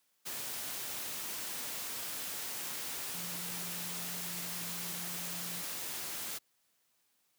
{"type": "tone in noise", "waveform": "sine", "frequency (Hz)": 174.61, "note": "F3", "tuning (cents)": 0, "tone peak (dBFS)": -47, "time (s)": [3.13, 5.63], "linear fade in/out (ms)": 20, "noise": "white", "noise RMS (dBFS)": -40, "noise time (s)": [0.25, 6.39], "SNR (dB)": -10, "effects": ["white hiss -75 dBFS RMS until 7.38 s", "high-pass 100 Hz 12 dB/octave"]}